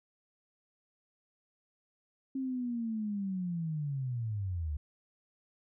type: linear sweep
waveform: sine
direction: down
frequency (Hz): 269.4 to 70.5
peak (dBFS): -32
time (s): 2.35-4.77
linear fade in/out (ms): 5
effects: none